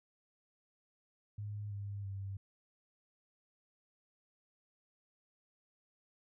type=tone with pitch steps; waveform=sine; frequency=103.83 / 100.82 / 97.89 Hz; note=G#2 / G2 / G2; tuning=0 / +49 / -2 cents; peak=-39 dBFS; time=1.38-2.37 s; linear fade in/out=5 ms; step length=330 ms; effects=none